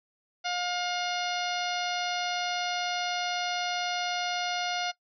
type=harmonic tone with a mistuned harmonic; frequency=712 Hz; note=F5; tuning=33 cents sharp; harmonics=1 / 2 / 3 / 4 / 5 / 6 / 7 / 8; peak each=-32 / -35 / -37 / -38 / -39 / -40 / -40 / -41 dBFS; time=0.44-4.92 s; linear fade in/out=20 ms; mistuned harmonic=8; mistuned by=+31 cents; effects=noise-tail reverb RT60 0.1 s tail -20 dB re dry